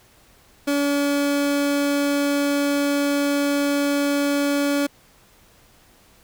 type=tone; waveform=30% pulse; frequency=285 Hz; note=C#4; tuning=48 cents sharp; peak=-16 dBFS; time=0.67-4.87 s; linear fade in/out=10 ms; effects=pink hiss -54 dBFS RMS until 6.23 s